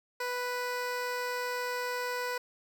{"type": "tone with notch filter", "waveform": "15% pulse", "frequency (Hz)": 493.9, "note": "B4", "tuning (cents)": 0, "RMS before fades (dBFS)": -34, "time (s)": [0.2, 2.38], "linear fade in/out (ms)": 5, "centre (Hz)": 9800, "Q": 2, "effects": []}